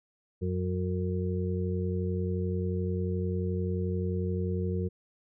harmonic tone, 91.4 Hz, F#2, 21 cents flat, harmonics 1 / 2 / 4 / 5, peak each -30 / -33 / -36 / -37 dBFS, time 0.41-4.89 s, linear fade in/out 20 ms, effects none

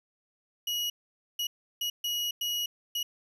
35% pulse tone bursts at uneven times, 2905 Hz, F#7, 32 cents flat, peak -27 dBFS, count 6, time 0.67-0.9 / 1.39-1.47 / 1.81-1.9 / 2.04-2.31 / 2.41-2.66 / 2.95-3.03 s, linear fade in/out 5 ms, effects none

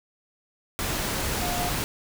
sine tone in noise, 710 Hz, F5, 28 cents sharp, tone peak -30 dBFS, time 1.42-1.69 s, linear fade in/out 0 ms, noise pink, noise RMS -28 dBFS, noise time 0.79-1.84 s, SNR -5 dB, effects none

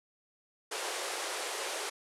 pink band-pass noise, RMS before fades -37 dBFS, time 0.71-1.9 s, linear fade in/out 10 ms, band 370 to 11000 Hz, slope 48 dB/octave, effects none

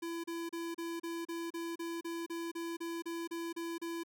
square tone bursts, 335.6 Hz, E4, 31 cents sharp, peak -38 dBFS, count 16, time 0.02-4.035 s, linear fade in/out 10 ms, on 220 ms, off 33 ms, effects none

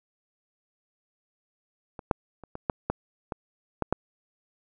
clicks, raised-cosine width 1 ms, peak -24 / -7 / -29 / -22 / -10 / -11 / -17 / -12 / -9 dBFS, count 9, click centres 1.992 / 2.112 / 2.437 / 2.554 / 2.698 / 2.9 / 3.322 / 3.823 / 3.926 s, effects none

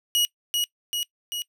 sawtooth tone with echo, 2903 Hz, F#7, 34 cents flat, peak -16 dBFS, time 0.15-0.25 s, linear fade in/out 0 ms, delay 390 ms, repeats 3, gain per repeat -3 dB, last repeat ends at 1.42 s, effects noise-tail reverb RT60 0.1 s tail -22 dB re dry

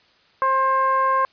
15% pulse tone with low-pass filter, 531 Hz, C5, 25 cents sharp, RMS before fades -19 dBFS, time 0.42-1.25 s, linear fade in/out 0 ms, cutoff 1200 Hz, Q 5.4, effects white hiss -57 dBFS RMS until 1.32 s + resampled to 11025 Hz

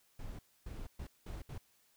brown noise bursts at uneven times, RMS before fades -44 dBFS, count 5, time 0.19-0.39 / 0.66-0.87 / 0.99-1.07 / 1.26-1.42 / 1.49-1.58 s, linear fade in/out 5 ms, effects white hiss -71 dBFS RMS until 1.96 s

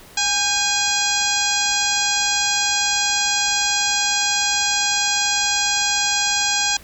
harmonic tone with a mistuned harmonic, 825 Hz, G#5, 12 cents flat, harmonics 1 / 2 / 3 / 4 / 5 / 6 / 7 / 8 / 9, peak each -26 / -26 / -26 / -26 / -26 / -26 / -26 / -26 / -26 dBFS, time 0.17-6.77 s, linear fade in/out 5 ms, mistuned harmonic 2, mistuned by -70 cents, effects pink hiss -44 dBFS RMS until 6.83 s

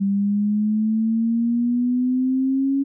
sine exponential sweep, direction up, 196 to 277.2 Hz, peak -17 dBFS, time 0-2.84 s, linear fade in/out 20 ms, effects none

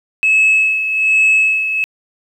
sine tone with tremolo, 2589 Hz, E7, 32 cents flat, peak -6 dBFS, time 0.23-1.84 s, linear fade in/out 0 ms, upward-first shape sine, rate 1.2 Hz, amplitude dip 65%, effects tanh soft clip ceiling -6 dBFS + 8-bit

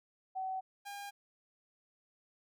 sine / sawtooth tone pair in turn, 757 / 807.1 Hz, F#5 / G#5, +39 / -50 cents, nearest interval minor second, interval 111 cents, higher second, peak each -35 / -39 dBFS, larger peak first, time 0.35-0.61 / 0.85-1.11 s, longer neither, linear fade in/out 20 ms, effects none

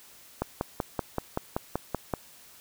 click train, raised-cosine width 1 ms, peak -13 dBFS, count 10, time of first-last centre 0.42-2.138 s, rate 5.24 Hz, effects white hiss -53 dBFS RMS until 2.6 s

